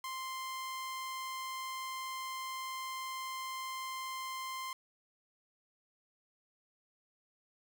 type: tone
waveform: sawtooth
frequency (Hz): 1046.5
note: C6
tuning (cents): 0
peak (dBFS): -35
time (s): 0.04-4.73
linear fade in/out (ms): 2
effects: none